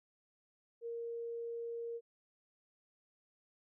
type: tone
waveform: sine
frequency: 466.2 Hz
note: A#4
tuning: in tune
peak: -39 dBFS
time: 0.81-2.01 s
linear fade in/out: 50 ms
effects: none